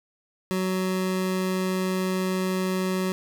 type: tone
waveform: 25% pulse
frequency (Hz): 186.4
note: F#3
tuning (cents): +13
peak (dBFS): -20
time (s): 0.51-3.12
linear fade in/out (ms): 0
effects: none